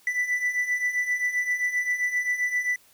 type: beating tone pair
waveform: triangle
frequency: 1975.5 / 1983.1 Hz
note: B6 / B6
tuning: 0 / +7 cents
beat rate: 7.6 Hz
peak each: -28 / -23 dBFS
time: 0.07-2.76 s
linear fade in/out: 2 ms
effects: white hiss -58 dBFS RMS until 2.93 s